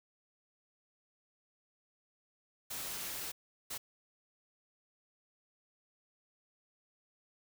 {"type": "noise bursts at uneven times", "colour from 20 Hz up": "white", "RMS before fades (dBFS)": -41, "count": 2, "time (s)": [[2.7, 3.32], [3.7, 3.78]], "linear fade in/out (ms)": 10, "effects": []}